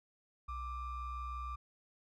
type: ring-modulated tone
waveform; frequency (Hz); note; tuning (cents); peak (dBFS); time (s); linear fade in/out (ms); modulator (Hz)
triangle; 620; D#5; -6; -34; 0.48-1.56; 10; 557
effects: none